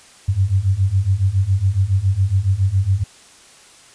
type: beating tone pair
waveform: sine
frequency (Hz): 92.5 / 99.7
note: F#2 / G2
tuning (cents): 0 / +30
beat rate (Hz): 7.2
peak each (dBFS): -18 / -16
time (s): 0.28-3.04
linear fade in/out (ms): 10
effects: white hiss -46 dBFS RMS until 3.94 s + resampled to 22050 Hz